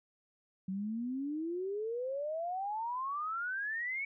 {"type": "exponential sweep", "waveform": "sine", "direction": "up", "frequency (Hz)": [185, 2255], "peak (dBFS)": -34, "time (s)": [0.68, 4.05], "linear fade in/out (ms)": 5, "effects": []}